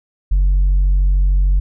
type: tone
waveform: sine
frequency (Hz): 46.76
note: F#1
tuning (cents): +19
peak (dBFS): -8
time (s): 0.31-1.6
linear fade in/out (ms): 10
effects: tanh soft clip ceiling -9 dBFS